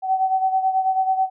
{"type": "beating tone pair", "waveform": "sine", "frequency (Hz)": [758, 767.2], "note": ["F#5", "G5"], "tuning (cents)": [42, -37], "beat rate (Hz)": 9.2, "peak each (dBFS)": [-18, -24], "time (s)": [0.02, 1.3], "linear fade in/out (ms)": 50, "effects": []}